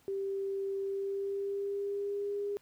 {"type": "tone with pitch glide", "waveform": "sine", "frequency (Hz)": [391.9, 406.2], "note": ["G4", "G#4"], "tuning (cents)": [0, -38], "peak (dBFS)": -32, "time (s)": [0.08, 2.57], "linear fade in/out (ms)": 0, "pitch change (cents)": 62, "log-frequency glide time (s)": [0.82, 2.37], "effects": ["pink hiss -66 dBFS RMS until 2.61 s", "high-pass 60 Hz 12 dB/octave"]}